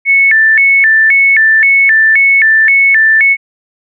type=tone with vibrato; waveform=sine; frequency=1975.5 Hz; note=B6; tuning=in tune; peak=-4 dBFS; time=0.05-3.37 s; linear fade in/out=50 ms; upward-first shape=square; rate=1.9 Hz; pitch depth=190 cents each way; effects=none